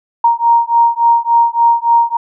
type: beating tone pair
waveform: sine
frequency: 932.3 / 935.8 Hz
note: A#5 / A#5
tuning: 0 / +6 cents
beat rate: 3.5 Hz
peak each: -11 dBFS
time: 0.24-2.17 s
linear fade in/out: 5 ms
effects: none